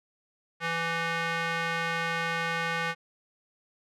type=tone with band-pass filter; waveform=square; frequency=166.5 Hz; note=E3; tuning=18 cents sharp; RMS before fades=-30 dBFS; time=0.6-2.95 s; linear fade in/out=50 ms; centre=1800 Hz; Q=1.5; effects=none